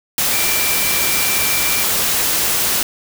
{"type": "tone in noise", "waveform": "sine", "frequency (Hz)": 2349, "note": "D7", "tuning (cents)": 0, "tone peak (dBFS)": -23, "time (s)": [0.33, 1.83], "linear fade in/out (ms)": 2, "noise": "white", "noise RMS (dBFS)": -17, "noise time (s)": [0.18, 2.83], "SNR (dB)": -9, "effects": []}